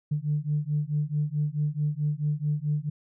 sine beating tone pair, 146.83 / 151.43 Hz, D3 / D#3, 0 / -47 cents, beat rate 4.6 Hz, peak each -27 dBFS, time 0.11-2.9 s, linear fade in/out 10 ms, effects tanh soft clip ceiling -17 dBFS

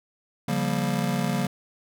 square chord, G half-diminished seventh, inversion second, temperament just, 141.12 / 176.4 / 196 / 235.2 Hz, Db3 / F3 / G3 / Bb3, +31 / +18 / 0 / +16 cents, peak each -30 dBFS, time 0.48-1.47 s, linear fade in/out 5 ms, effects none

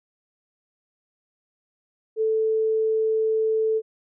sine tone, 440 Hz, A4, in tune, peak -19 dBFS, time 2.16-3.82 s, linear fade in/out 50 ms, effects none

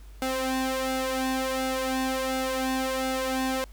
sawtooth tone with flanger, 261.6 Hz, C4, in tune, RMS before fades -28 dBFS, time 0.22-3.64 s, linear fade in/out 0 ms, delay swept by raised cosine 1.4 to 2.7 ms, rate 1.4 Hz, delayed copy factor +0.75, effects added 50 Hz sine -43 dBFS peak until 3.72 s + pink hiss -58 dBFS RMS until 3.72 s

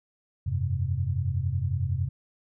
sine chord, F suspended second, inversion none, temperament just, 87.31 / 98.22 / 130.96 Hz, F2 / G2 / C3, 0 / +4 / +2 cents, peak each -29 dBFS, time 0.46-2.09 s, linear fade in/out 10 ms, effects none

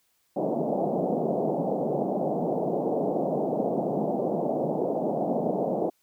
white band-pass noise, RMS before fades -27 dBFS, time 0.36-5.9 s, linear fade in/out 10 ms, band 150 to 740 Hz, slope 48 dB/octave, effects white hiss -70 dBFS RMS until 6.02 s

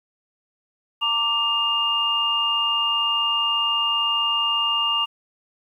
sine tone cluster, 921 / 1171 / 2818 Hz, A#5 / D6 / F7, -21 / -5 / +15 cents, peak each -29 / -26 / -20 dBFS, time 1.01-5.06 s, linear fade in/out 20 ms, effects 9-bit

